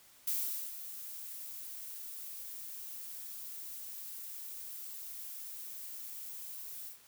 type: noise with ADSR envelope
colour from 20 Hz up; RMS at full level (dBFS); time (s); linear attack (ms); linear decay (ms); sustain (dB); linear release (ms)
violet; -33; 0.27-6.99; 5; 450; -12; 120
effects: white hiss -61 dBFS RMS until 7.07 s